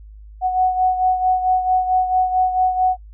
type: beating tone pair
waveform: sine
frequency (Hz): 740 / 744.5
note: F#5 / F#5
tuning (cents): 0 / +11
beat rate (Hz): 4.5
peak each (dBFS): -15 / -22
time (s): 0.41-2.97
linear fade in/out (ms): 50
effects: noise-tail reverb RT60 0.1 s tail -25 dB re dry + added 52 Hz sine -37 dBFS peak until 3.13 s